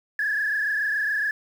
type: tone with frequency modulation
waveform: sine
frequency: 1694 Hz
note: G#6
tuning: 34 cents sharp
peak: -21 dBFS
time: 0.19-1.31 s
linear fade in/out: 2 ms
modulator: 27.1 Hz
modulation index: 2.2
effects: tanh soft clip ceiling -17 dBFS + 8-bit